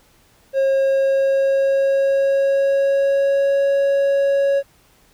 triangle tone with pitch glide, 540 to 555.2 Hz, C#5 to C#5, -45 to +3 cents, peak -12 dBFS, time 0.53-4.63 s, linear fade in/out 50 ms, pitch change +48 cents, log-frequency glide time 0.73-3.65 s, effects pink hiss -55 dBFS RMS until 5.13 s

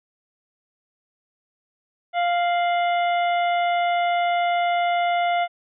harmonic tone with a mistuned harmonic, 698.5 Hz, F5, in tune, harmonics 1 / 2 / 3 / 4 / 5, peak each -19 / -31 / -29 / -36 / -38 dBFS, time 2.13-5.48 s, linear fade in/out 50 ms, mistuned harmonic 4, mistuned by +92 cents, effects none

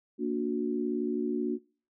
sine chord, Bb augmented, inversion none, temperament just, 233.1 / 291.4 / 364.2 Hz, Bb3 / D4 / F#4, 0 / -13 / -27 cents, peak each -32 dBFS, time 0.18-1.59 s, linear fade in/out 50 ms, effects noise-tail reverb RT60 0.4 s tail -23 dB re dry

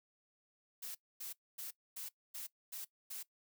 blue noise bursts, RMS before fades -45 dBFS, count 7, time 0.82-3.23 s, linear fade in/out 10 ms, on 130 ms, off 250 ms, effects noise-tail reverb RT60 0.1 s tail -19 dB re dry

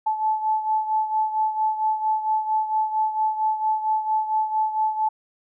sine beating tone pair, 867 / 871.4 Hz, A5 / A5, -26 / -17 cents, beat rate 4.4 Hz, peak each -21 / -27 dBFS, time 0.06-5.09 s, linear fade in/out 10 ms, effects none

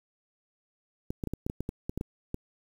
clicks, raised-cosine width 3 ms, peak -19 dBFS, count 12, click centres 1.105 / 1.238 / 1.273 / 1.336 / 1.465 / 1.499 / 1.606 / 1.691 / 1.895 / 1.976 / 2.011 / 2.344 s, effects 8-bit

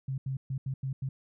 sine tone bursts at uneven times, 133.5 Hz, C3, 35 cents sharp, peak -30 dBFS, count 6, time 0.08-0.18 / 0.26-0.37 / 0.5-0.58 / 0.66-0.74 / 0.83-0.93 / 1.02-1.09 s, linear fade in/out 5 ms, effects none

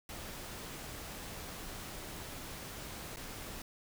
pink noise with dropouts, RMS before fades -45 dBFS, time 0.09-3.62 s, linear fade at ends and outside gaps 2 ms, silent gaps 3.161-3.169 s, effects none

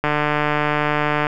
click train, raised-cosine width 0.5 ms, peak -4 dBFS, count 184, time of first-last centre 0.04-1.268 s, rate 149 Hz, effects none

